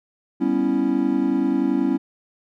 triangle chord, C# half-diminished seventh, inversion second, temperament equal, 196 / 246.9 / 277.2 / 329.6 Hz, G3 / B3 / C#4 / E4, 0 / 0 / 0 / 0 cents, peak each -25 / -22 / -19 / -22 dBFS, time 0.4-1.98 s, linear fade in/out 20 ms, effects none

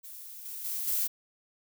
violet noise with level steps, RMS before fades -45 / -40 / -34 / -29 dBFS, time 0.03-1.08 s, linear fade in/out 20 ms, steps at 0.45 / 0.64 / 0.87 s, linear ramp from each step 10 ms, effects none

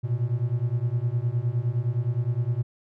triangle beating tone pair, 115.4 / 125.1 Hz, A#2 / B2, -17 / +23 cents, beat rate 9.7 Hz, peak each -24 dBFS, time 0.03-2.63 s, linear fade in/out 20 ms, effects none

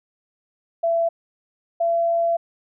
sine tone pair in turn, 670 / 675.8 Hz, E5 / E5, +28 / +43 cents, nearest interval unison, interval 15 cents, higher second, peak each -17 dBFS, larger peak neither, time 0.83-1.09 / 1.8-2.37 s, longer second, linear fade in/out 10 ms, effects none

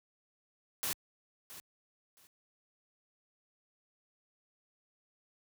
white noise with echo, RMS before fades -35 dBFS, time 0.83-0.93 s, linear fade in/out 0 ms, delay 670 ms, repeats 2, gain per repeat -14 dB, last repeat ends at 2.27 s, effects high-pass 60 Hz 12 dB/octave

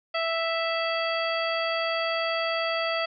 harmonic tone, 659.3 Hz, E5, in tune, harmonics 1 / 2 / 3 / 4 / 5 / 7, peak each -28 / -31 / -33 / -34 / -35 / -36 dBFS, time 0.14-3.06 s, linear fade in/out 10 ms, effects none

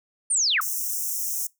sine linear sweep, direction down, 9260 to 987.8 Hz, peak -19 dBFS, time 0.3-0.61 s, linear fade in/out 10 ms
white high-pass noise, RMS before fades -28 dBFS, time 0.61-1.47 s, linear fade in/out 5 ms, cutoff 5500 Hz, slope 96 dB/octave
effects noise-tail reverb RT60 0.2 s tail -23 dB re dry

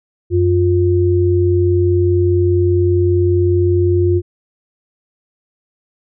sine tone pair together, 92.4 / 352.5 Hz, F#2 / F4, -2 / +16 cents, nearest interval octave + major seventh, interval 2318 cents, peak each -13 dBFS, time 0.3-4.22 s, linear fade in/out 50 ms, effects none

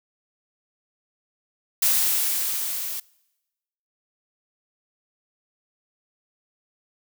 blue noise with level ramp, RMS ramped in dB -19 to -31 dBFS, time 1.82-3 s, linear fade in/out 5 ms, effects noise-tail reverb RT60 1.0 s tail -24 dB re dry

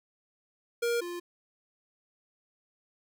square tone pair in turn, 471.4 / 349.3 Hz, A#4 / F4, +19 / 0 cents, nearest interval perfect fourth, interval 519 cents, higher first, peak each -27 / -36 dBFS, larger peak first, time 0.82-1.01 / 1.01-1.2 s, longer neither, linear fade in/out 10 ms, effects none

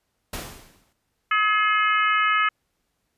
pink noise with exponential decay, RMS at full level -29 dBFS, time 0.33-0.93 s, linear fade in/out 5 ms, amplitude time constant 130 ms
harmonic tone, 424.8 Hz, G#4, 39 cents sharp, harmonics 3 / 4 / 5 / 6 / 7, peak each -20 / -25 / -25 / -29 / -31 dBFS, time 1.31-2.49 s, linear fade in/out 5 ms
effects pink hiss -74 dBFS RMS until 3.17 s + resampled to 32000 Hz

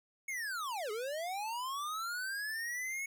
square linear two-way sweep, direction down then up, 2217 to 407.2 to 2211 Hz, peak -37 dBFS, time 0.28-3.06 s, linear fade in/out 5 ms, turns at 0.91 s, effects none

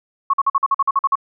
sine tone bursts, 1100 Hz, C#6, 14 cents flat, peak -12 dBFS, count 11, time 0.3-1.155 s, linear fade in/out 5 ms, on 35 ms, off 47 ms, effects none

